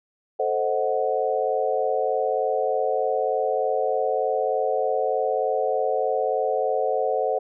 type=chord; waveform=sine; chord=A diminished seventh; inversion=none; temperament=equal; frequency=440 / 523.3 / 622.3 / 740 Hz; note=A4 / C5 / Eb5 / Gb5; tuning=0 / 0 / 0 / 0 cents; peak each=-26 / -25 / -28 / -26 dBFS; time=0.39-7.39 s; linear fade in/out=10 ms; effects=none